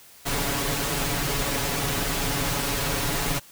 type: noise with comb filter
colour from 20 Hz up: pink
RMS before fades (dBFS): -26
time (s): 0.25-3.4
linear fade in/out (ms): 20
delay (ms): 7.1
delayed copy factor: +0.9
effects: white hiss -50 dBFS RMS until 3.51 s